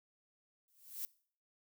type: noise with exponential growth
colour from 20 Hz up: violet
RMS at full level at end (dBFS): -38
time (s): 0.68-1.05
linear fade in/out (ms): 0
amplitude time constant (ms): 80
effects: noise-tail reverb RT60 0.5 s tail -22 dB re dry